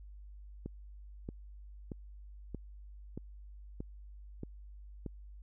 click train, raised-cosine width 3 ms, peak -27 dBFS, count 8, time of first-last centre 0.66-5.063 s, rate 1.59 Hz, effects added 50 Hz sine -48 dBFS peak until 5.42 s

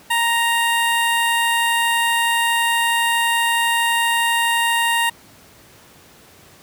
15% pulse tone with notch filter, 932.3 Hz, A#5, in tune, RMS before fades -18 dBFS, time 0.1-5.1 s, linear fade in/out 10 ms, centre 4900 Hz, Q 1.6, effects pink hiss -47 dBFS RMS until 6.62 s + high-pass 80 Hz 12 dB/octave

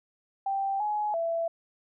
sine tone with pitch steps, 784 / 841 / 667 Hz, G5 / G#5 / E5, 0 / +22 / +20 cents, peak -26 dBFS, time 0.46-1.48 s, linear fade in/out 5 ms, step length 340 ms, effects none

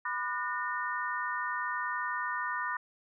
sine tone cluster, 993 / 1204 / 1463 / 1825 Hz, B5 / D6 / F#6 / A#6, +9 / +43 / -20 / -37 cents, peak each -36 / -37 / -38 / -36 dBFS, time 0.05-2.77 s, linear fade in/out 5 ms, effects none

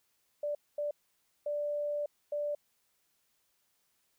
sine tone bursts at uneven times, 587.3 Hz, D5, in tune, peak -31 dBFS, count 4, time 0.43-0.55 / 0.78-0.91 / 1.46-2.06 / 2.32-2.55 s, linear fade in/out 5 ms, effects white hiss -75 dBFS RMS until 4.18 s

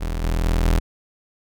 35% pulse tone with level steps, 41.2 Hz, E1, in tune, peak -21 / -17 / -15 / -13 dBFS, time 0-0.8 s, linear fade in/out 20 ms, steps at 0.23 / 0.44 / 0.64 s, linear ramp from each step 10 ms, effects none

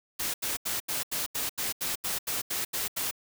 white noise bursts, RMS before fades -31 dBFS, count 13, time 0.19-3.112 s, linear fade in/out 10 ms, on 150 ms, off 81 ms, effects none

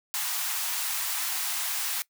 white high-pass noise, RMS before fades -30 dBFS, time 0.14-2.02 s, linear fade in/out 0 ms, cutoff 730 Hz, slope 48 dB/octave, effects noise-tail reverb RT60 0.1 s tail -21 dB re dry

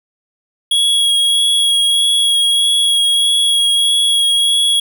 square tone with vibrato, 3322 Hz, G#7, in tune, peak -11 dBFS, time 0.71-4.8 s, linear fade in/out 5 ms, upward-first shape sine, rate 1.6 Hz, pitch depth 13 cents each way, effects none

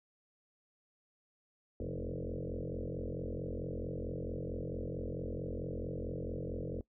sine tone with frequency modulation, 180 Hz, F#3, 47 cents flat, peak -36 dBFS, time 1.8-6.81 s, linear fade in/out 2 ms, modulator 44.5 Hz, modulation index 7.9, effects noise-tail reverb RT60 0.1 s tail -20 dB re dry

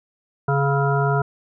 harmonic tone with a mistuned harmonic, 139.5 Hz, C#3, 11 cents sharp, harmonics 1 / 3 / 5 / 7 / 9 / 10, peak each -19 / -24 / -25 / -27 / -30 / -27 dBFS, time 0.48-1.22 s, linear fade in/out 5 ms, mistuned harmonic 9, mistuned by +49 cents, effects none

